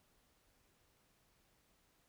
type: silence
effects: pink hiss -74 dBFS RMS until 2.08 s